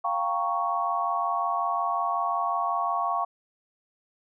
sine chord, G half-diminished seventh, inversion third, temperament equal, 698.5 / 784 / 932.3 / 1108.7 Hz, F5 / G5 / Bb5 / Db6, 0 / 0 / 0 / 0 cents, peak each -29 / -32 / -33 / -27 dBFS, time 0.04-3.25 s, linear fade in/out 10 ms, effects none

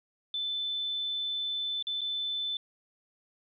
sine tone with dropouts, 3520 Hz, A7, in tune, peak -30 dBFS, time 0.34-2.57 s, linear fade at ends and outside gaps 2 ms, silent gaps 1.826-1.869 / 2.009-2.015 s, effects none

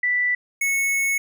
sine / square tone pair in turn, 1974 / 2202 Hz, B6 / C#7, -1 / -12 cents, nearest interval major second, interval 189 cents, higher second, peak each -18 / -20 dBFS, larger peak first, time 0.03-0.35 / 0.61-1.18 s, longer second, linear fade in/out 5 ms, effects none

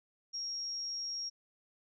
sine tone, 5588 Hz, F8, in tune, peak -36 dBFS, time 0.33-1.3 s, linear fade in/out 20 ms, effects none

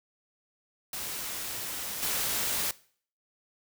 white noise with level steps, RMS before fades -36 / -30 dBFS, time 0.93-2.71 s, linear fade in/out 2 ms, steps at 2.02 s, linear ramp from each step 10 ms, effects noise-tail reverb RT60 0.5 s tail -20 dB re dry

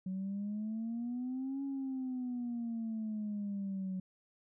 sine exponential two-way sweep, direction up then down, 185.2 to 277.2 to 185.2 Hz, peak -34 dBFS, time 0.06-4 s, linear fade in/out 5 ms, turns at 1.63 s, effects tanh soft clip ceiling -32 dBFS

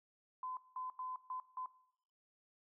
sine tone bursts at uneven times, 1020 Hz, C6, 44 cents flat, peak -40 dBFS, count 5, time 0.43-0.57 / 0.76-0.9 / 0.99-1.16 / 1.3-1.4 / 1.57-1.66 s, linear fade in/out 2 ms, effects noise-tail reverb RT60 0.7 s tail -18 dB re dry

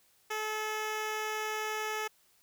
10% pulse tone with notch filter, 431.1 Hz, A4, 35 cents flat, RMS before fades -35 dBFS, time 0.3-2.08 s, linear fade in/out 10 ms, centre 9100 Hz, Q 2, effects white hiss -67 dBFS RMS until 2.42 s

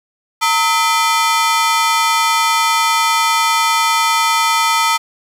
sawtooth ring-modulated tone, 1100 Hz, C#6, 14 cents flat, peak -5 dBFS, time 0.41-4.98 s, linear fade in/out 20 ms, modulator 185 Hz, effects low-pass 12000 Hz 12 dB/octave + 7-bit

